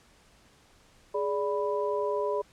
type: tone cluster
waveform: sine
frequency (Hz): 415.4 / 584 / 989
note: G#4 / D5 / B5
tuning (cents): 0 / -10 / +2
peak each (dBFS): -29 / -31 / -33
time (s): 1.14-2.42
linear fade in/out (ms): 10
effects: pink hiss -60 dBFS RMS until 2.52 s + low-pass 9000 Hz 12 dB/octave